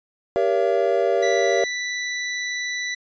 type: chord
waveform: triangle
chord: G diminished seventh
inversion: none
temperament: just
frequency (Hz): 392 / 470.4 / 564.5 / 677.4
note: G4 / Bb4 / Db5 / Fb5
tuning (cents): 0 / +16 / +31 / +47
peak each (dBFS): -21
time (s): 0.36-1.64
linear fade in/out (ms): 0
type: tone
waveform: sawtooth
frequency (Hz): 1975.5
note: B6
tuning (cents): 0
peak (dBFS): -21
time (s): 1.22-2.95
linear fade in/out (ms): 10
effects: resampled to 16000 Hz